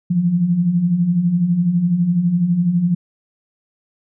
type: beating tone pair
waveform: sine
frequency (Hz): 164.81 / 176.81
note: E3 / F3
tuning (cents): 0 / +22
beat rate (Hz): 12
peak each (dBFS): -22 / -14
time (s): 0.1-2.95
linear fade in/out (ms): 10
effects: none